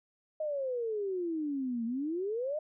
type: exponential two-way sweep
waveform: sine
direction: down then up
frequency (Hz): 631 to 224.9 to 631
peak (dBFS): -31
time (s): 0.4-2.59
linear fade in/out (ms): 5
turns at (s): 1.85
effects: none